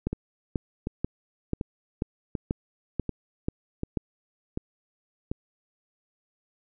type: two click trains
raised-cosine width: 3 ms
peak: -16 / -13 dBFS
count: 8 / 9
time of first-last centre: 0.13-5.315 / 0.07-3.972 s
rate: 1.35 / 2.05 Hz
effects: none